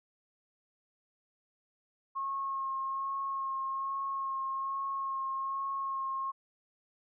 sine tone with vibrato, 1082 Hz, C#6, 42 cents flat, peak -32 dBFS, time 2.15-6.32 s, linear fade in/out 20 ms, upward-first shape sine, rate 1.2 Hz, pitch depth 15 cents each way, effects none

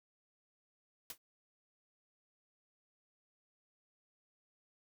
white noise with exponential decay, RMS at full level -40 dBFS, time 1.1-1.18 s, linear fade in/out 2 ms, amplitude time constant 17 ms, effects none

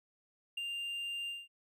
triangle tone with ADSR envelope, 2794 Hz, F7, in tune, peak -32 dBFS, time 0.57-1.48 s, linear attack 7 ms, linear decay 14 ms, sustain -3 dB, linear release 200 ms, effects none

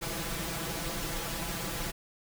pink noise with comb filter, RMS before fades -35 dBFS, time 0.01-1.92 s, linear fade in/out 20 ms, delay 6 ms, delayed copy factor +0.9, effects none

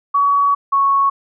sine tone pair in turn, 1130 / 1106.7 Hz, C#6 / C#6, +33 / -3 cents, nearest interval unison, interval 36 cents, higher first, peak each -11 dBFS, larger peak neither, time 0.14-0.55 / 0.72-1.1 s, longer first, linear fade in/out 10 ms, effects none

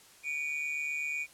triangle tone pair together, 2287 / 2435 Hz, D7 / D#7, -47 / -38 cents, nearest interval minor second, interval 109 cents, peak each -35 / -32 dBFS, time 0.23-1.27 s, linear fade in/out 50 ms, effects white hiss -57 dBFS RMS until 1.33 s + low-pass 11000 Hz 12 dB/octave

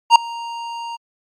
square tone with ADSR envelope, 932.3 Hz, A#5, in tune, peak -3 dBFS, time 0.1-0.97 s, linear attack 56 ms, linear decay 4 ms, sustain -24 dB, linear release 21 ms, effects low-pass 5000 Hz 12 dB/octave + Opus 48 kbps

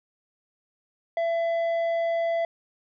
sine tone with tanh clipping, 670 Hz, E5, 28 cents sharp, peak -24 dBFS, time 1.17-2.45 s, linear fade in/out 2 ms, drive 7 dB, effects none

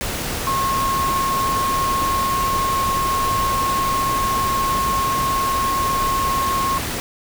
sine tone in noise, 1082 Hz, C#6, 42 cents flat, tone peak -18 dBFS, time 0.47-6.78 s, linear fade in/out 0 ms, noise pink, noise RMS -25 dBFS, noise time 0.01-7 s, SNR +4 dB, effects none

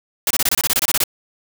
white noise bursts, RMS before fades -17 dBFS, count 13, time 0.27-1.038 s, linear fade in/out 2 ms, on 36 ms, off 25 ms, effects none

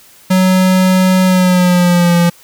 square tone with pitch glide, 185.9 to 172.45 Hz, F#3 to F3, +8 to -22 cents, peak -8 dBFS, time 0.3-2.3 s, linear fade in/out 10 ms, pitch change -130 cents, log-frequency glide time 1.25-2.16 s, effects white hiss -43 dBFS RMS until 2.43 s

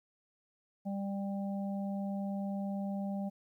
harmonic tone, 197.8 Hz, G3, 16 cents sharp, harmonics 1 / 3 / 4, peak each -34 / -44 / -46 dBFS, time 0.85-3.3 s, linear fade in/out 20 ms, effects 12-bit

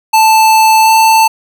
square tone with pitch glide, 880 to 887.1 Hz, A5 to A5, 0 to +14 cents, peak -5 dBFS, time 0.13-1.28 s, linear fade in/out 10 ms, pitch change +14 cents, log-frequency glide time 0.82-0.91 s, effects none

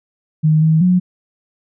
sine tone with pitch steps, 155.5 / 158.8 / 181.2 Hz, D#3 / D#3 / F#3, -1 / +36 / -36 cents, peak -9 dBFS, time 0.43-1 s, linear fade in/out 20 ms, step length 190 ms, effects none

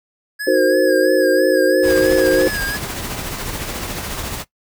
square tone with vibrato, 1661.2 Hz, G#6, in tune, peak -22 dBFS, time 0.39-2.78 s, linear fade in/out 20 ms, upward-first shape sine, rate 3 Hz, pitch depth 59 cents each way
sine chord, C half-diminished seventh, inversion first, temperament equal, 311.1 / 370 / 466.2 / 523.3 Hz, Eb4 / Gb4 / Bb4 / C5, 0 / 0 / 0 / 0 cents, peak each -19 / -16 / -19 / -15 dBFS, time 0.47-2.48 s, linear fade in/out 5 ms
pink noise with tremolo, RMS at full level -24 dBFS, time 1.82-4.45 s, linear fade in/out 50 ms, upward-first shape triangle, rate 14 Hz, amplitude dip 45%
effects noise-tail reverb RT60 0.1 s tail -18 dB re dry

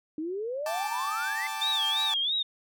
sine exponential sweep, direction up, 300.3 to 2100 Hz, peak -30 dBFS, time 0.18-1.47 s, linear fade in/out 2 ms
sawtooth chord, G suspended second, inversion none, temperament equal, 784 / 880 / 1174.7 Hz, G5 / A5 / D6, 0 / 0 / 0 cents, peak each -36 / -30 / -34 dBFS, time 0.66-2.14 s, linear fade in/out 2 ms
sine tone with vibrato, 3500 Hz, A7, 10 cents flat, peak -25 dBFS, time 1.61-2.43 s, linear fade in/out 10 ms, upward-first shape sine, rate 3 Hz, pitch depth 160 cents each way
effects none

